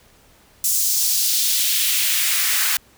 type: noise with high-pass filter sweep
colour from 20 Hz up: white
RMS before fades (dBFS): -19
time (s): 0.64-2.77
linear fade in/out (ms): 2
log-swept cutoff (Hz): 6900 to 1400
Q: 1.4
effects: pink hiss -53 dBFS RMS until 2.97 s